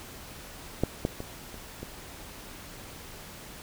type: clicks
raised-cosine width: 2 ms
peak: -10 / -12 / -22 / -30 / -24 dBFS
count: 5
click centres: 0.836 / 1.051 / 1.204 / 1.543 / 1.83 s
effects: pink hiss -45 dBFS RMS until 3.62 s